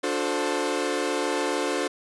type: chord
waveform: sawtooth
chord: D dominant seventh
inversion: none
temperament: equal with one note detuned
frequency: 293.7 / 360.7 / 440 / 523.3 Hz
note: D4 / F#4 / A4 / C5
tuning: 0 / -44 / 0 / 0 cents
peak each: -26 dBFS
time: 0.03-1.88 s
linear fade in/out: 10 ms
effects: resampled to 24000 Hz